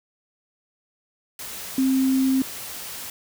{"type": "tone in noise", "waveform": "sine", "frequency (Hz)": 264, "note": "C4", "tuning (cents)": 16, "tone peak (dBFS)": -17, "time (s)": [1.78, 2.42], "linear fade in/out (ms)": 2, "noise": "white", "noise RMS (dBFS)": -35, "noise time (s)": [1.39, 3.1], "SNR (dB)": 15, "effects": []}